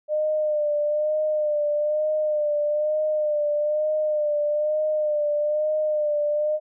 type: tone with vibrato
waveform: sine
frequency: 603 Hz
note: D5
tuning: 46 cents sharp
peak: -20 dBFS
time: 0.08-6.6 s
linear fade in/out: 50 ms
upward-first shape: sine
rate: 1.1 Hz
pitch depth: 36 cents each way
effects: none